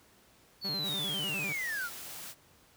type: linear sweep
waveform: triangle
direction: down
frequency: 4503 to 1318.5 Hz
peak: -31 dBFS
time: 0.61-1.9 s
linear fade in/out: 50 ms
type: tone with vibrato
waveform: sawtooth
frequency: 170 Hz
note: F3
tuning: 46 cents flat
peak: -35 dBFS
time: 0.64-1.53 s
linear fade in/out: 10 ms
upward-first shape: square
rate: 10 Hz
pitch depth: 240 cents each way
type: noise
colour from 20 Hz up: white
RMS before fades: -44 dBFS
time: 0.82-2.35 s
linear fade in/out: 50 ms
effects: pink hiss -62 dBFS RMS until 2.76 s + high-pass 60 Hz 12 dB/octave